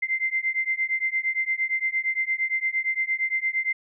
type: beating tone pair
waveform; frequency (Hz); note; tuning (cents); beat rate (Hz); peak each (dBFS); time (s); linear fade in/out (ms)
sine; 2079 / 2087.7; C7 / C7; -12 / -4; 8.7; -26; 0.02-3.73; 10
effects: none